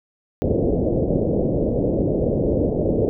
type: low-pass noise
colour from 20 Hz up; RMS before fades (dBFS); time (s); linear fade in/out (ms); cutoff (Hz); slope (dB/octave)
white; -20; 0.42-3.09; 0; 570; 48
effects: none